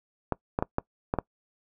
clicks, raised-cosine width 1 ms, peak -11 dBFS, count 6, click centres 0.323 / 0.589 / 0.625 / 0.784 / 1.139 / 1.187 s, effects noise-tail reverb RT60 0.1 s tail -23 dB re dry

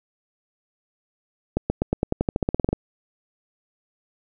accelerating click train, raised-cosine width 2 ms, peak -7 dBFS, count 16, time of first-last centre 1.57-2.73 s, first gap 130 ms, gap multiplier 0.92, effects none

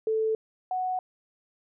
sine tone pair in turn, 440 / 740 Hz, A4 / F#5, 0 / 0 cents, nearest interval major sixth, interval 900 cents, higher second, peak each -23 / -26 dBFS, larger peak first, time 0.07-0.35 / 0.71-0.99 s, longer neither, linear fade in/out 2 ms, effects none

